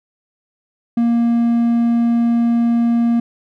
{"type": "tone", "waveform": "triangle", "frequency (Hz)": 234.4, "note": "A#3", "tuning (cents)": 10, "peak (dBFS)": -10, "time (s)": [0.97, 3.2], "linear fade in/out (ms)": 5, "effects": []}